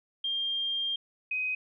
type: tone pair in turn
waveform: sine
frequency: 3200 / 2514 Hz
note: G7 / D#7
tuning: +35 / +17 cents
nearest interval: major third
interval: 418 cents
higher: first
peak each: -28 dBFS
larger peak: neither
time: 0.24-0.96 / 1.31-1.55 s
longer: first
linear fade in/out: 5 ms
effects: none